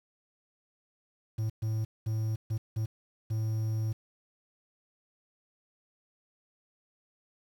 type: tone bursts at uneven times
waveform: triangle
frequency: 110 Hz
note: A2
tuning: in tune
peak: -26 dBFS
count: 6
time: 1.38-1.5 / 1.62-1.85 / 2.06-2.36 / 2.5-2.58 / 2.76-2.86 / 3.3-3.93 s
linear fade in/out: 10 ms
effects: 9-bit